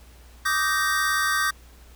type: chord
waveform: square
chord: Eb major seventh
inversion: third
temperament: just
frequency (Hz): 1166.7 / 1244.5 / 1555.6 / 1866.8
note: D6 / Eb6 / G6 / Bb6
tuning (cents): -12 / 0 / -14 / +2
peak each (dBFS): -28 / -30 / -25 / -28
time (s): 0.45-1.51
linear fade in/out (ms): 10
effects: added 60 Hz sine -47 dBFS peak until 1.95 s + pink hiss -54 dBFS RMS until 1.95 s